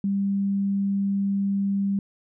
sine tone, 198 Hz, G3, 18 cents sharp, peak -21 dBFS, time 0.04-1.99 s, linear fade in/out 2 ms, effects none

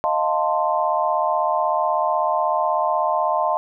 sine chord, F dominant seventh, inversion third, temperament equal with one note detuned, 622.3 / 698.5 / 888.7 / 1046.5 Hz, Eb5 / F5 / A5 / C6, 0 / 0 / +17 / 0 cents, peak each -23 dBFS, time 0.04-3.57 s, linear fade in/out 0 ms, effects none

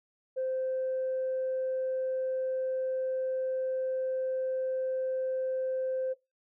sine tone, 520 Hz, C5, 11 cents flat, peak -28 dBFS, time 0.36-6.14 s, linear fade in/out 20 ms, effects noise-tail reverb RT60 0.2 s tail -18 dB re dry + tanh soft clip ceiling -25 dBFS

